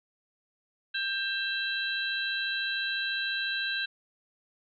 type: tone cluster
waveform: sine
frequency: 1583 / 2676 / 3197 / 3957 Hz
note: G6 / E7 / G7 / B7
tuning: +17 / +25 / +33 / +3 cents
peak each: -31 / -37 / -39 / -34 dBFS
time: 0.94-3.86 s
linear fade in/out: 10 ms
effects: none